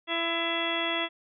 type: harmonic tone with a mistuned harmonic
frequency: 334.8 Hz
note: E4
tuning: 27 cents sharp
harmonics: 1 / 2 / 3 / 4 / 5 / 6 / 7 / 8 / 10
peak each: -35 / -34 / -37 / -37 / -42 / -33 / -44 / -35 / -32 dBFS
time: 0.07-1.09 s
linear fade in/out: 50 ms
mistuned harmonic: 4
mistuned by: -22 cents
effects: none